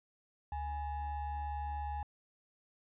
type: ring-modulated tone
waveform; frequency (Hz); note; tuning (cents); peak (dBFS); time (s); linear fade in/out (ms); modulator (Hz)
triangle; 451.5; A4; +45; -31; 0.52-2.03; 2; 379
effects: resampled to 8000 Hz